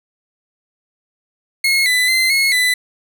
30% pulse tone with pitch steps, 2165 / 1999 / 2066 / 2174 / 1998 Hz, C#7 / B6 / C7 / C#7 / B6, -41 / +20 / -22 / -34 / +20 cents, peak -10 dBFS, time 1.64-2.74 s, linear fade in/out 5 ms, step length 220 ms, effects none

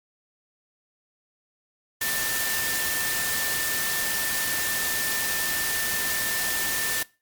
sine tone in noise, 1786 Hz, A6, 25 cents sharp, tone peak -29 dBFS, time 2.01-7.03 s, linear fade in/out 5 ms, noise white, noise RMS -27 dBFS, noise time 2.01-7.03 s, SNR -5 dB, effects noise-tail reverb RT60 0.3 s tail -22 dB re dry + MP3 96 kbps

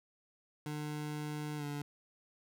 25% pulse tone with pitch glide, 150 to 145.23 Hz, D3 to D3, +37 to -19 cents, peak -34 dBFS, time 0.66-1.82 s, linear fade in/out 2 ms, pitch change -56 cents, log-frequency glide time 1.57-1.64 s, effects none

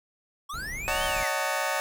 square linear two-way sweep, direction up then down, 1085 to 3192 to 1720 Hz, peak -34 dBFS, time 0.49-1.3 s, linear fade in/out 10 ms, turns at 1.05 s
brown noise, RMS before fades -39 dBFS, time 0.53-1.24 s, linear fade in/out 10 ms
20% pulse chord, D# half-diminished seventh, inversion third, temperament just, 560 / 622.3 / 746.7 / 896 Hz, C#5 / D#5 / F#5 / A5, +18 / 0 / +16 / +31 cents, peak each -27 dBFS, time 0.88-1.8 s, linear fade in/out 0 ms
effects none

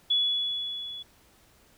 sine tone with level ramp, 3400 Hz, G#7, 40 cents sharp, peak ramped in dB -20 to -37 dBFS, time 0.1-1.03 s, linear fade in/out 10 ms, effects pink hiss -60 dBFS RMS until 1.77 s

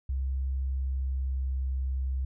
sine tone with pitch glide, 66.3 to 65.69 Hz, C2 to C2, +23 to +7 cents, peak -27 dBFS, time 0.09-2.25 s, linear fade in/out 5 ms, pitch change -16 cents, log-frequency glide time 0.64-1.6 s, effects none

